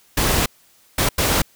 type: noise bursts at uneven times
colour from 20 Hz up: pink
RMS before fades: -18 dBFS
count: 3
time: 0.17-0.46 / 0.98-1.09 / 1.18-1.42 s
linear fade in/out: 5 ms
effects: white hiss -55 dBFS RMS until 1.55 s